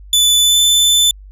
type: tone with pitch glide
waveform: sawtooth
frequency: 3489 to 3521 Hz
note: A7 to A7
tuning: -15 to 0 cents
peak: -6 dBFS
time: 0.13-1.11 s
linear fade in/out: 2 ms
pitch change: +15 cents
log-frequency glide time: 0.39-0.59 s
effects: added 49 Hz sine -34 dBFS peak until 1.31 s + resampled to 32000 Hz